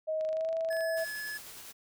sine tone with pitch glide, 629 to 651.9 Hz, D#5 to E5, +19 to -19 cents, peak -29 dBFS, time 0.07-1.05 s, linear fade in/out 20 ms, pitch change +62 cents, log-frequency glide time 0.28-0.52 s
click train, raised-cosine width 0.2 ms, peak -33 dBFS, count 16, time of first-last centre 0.21-0.808 s, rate 25.1 Hz
square tone, 1708 Hz, G#6, 48 cents sharp, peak -37 dBFS, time 0.7-1.38 s, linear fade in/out 10 ms
white noise with tremolo, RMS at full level -46 dBFS, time 0.96-1.73 s, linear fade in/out 20 ms, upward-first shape triangle, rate 10 Hz, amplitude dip 30%
effects none

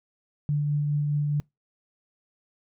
sine tone with tremolo, 146.83 Hz, D3, in tune, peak -21 dBFS, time 0.49-1.4 s, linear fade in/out 0 ms, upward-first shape triangle, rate 4.8 Hz, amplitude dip 25%, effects noise-tail reverb RT60 0.2 s tail -26 dB re dry

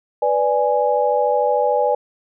sine chord, G# diminished, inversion first, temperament equal, 493.9 / 587.3 / 830.6 Hz, B4 / D5 / G#5, 0 / 0 / 0 cents, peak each -19 dBFS, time 0.22-1.95 s, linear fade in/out 5 ms, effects none

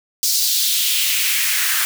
white noise with high-pass filter sweep, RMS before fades -18 dBFS, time 0.23-1.85 s, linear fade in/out 0 ms, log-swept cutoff 5100 to 1500 Hz, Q 2.3, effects none

